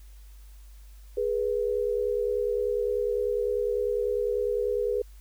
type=tone pair together; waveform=sine; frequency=416.7 / 486.7 Hz; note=G#4 / B4; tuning=+6 / -25 cents; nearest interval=minor third; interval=269 cents; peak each=-27 dBFS; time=1.17-5.02 s; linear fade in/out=5 ms; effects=added 50 Hz sine -45 dBFS peak until 5.2 s + white hiss -61 dBFS RMS until 5.2 s